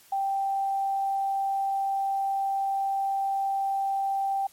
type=tone; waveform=sine; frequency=784 Hz; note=G5; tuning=in tune; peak=-24 dBFS; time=0.12-4.47 s; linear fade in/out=5 ms; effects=white hiss -56 dBFS RMS until 4.52 s + MP3 64 kbps